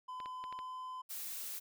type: tone with pitch glide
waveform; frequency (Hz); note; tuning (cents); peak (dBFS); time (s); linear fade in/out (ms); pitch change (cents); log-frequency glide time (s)
triangle; 1013 to 1020; B5 to C6; +44 to -44; -40; 0.08-1.02; 10; +12; 0.22-0.77
type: clicks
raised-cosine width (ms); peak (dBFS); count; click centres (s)
0.3; -33; 5; 0.202 / 0.259 / 0.44 / 0.526 / 0.59
type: noise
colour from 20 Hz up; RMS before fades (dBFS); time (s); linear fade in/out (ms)
blue; -43; 1.09-1.6; 20
effects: none